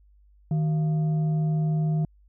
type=tone with frequency modulation; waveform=sine; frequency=155.56 Hz; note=D#3; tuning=in tune; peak=-21 dBFS; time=0.51-2.05 s; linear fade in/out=2 ms; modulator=535 Hz; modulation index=0.22; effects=added 50 Hz sine -54 dBFS peak until 2.28 s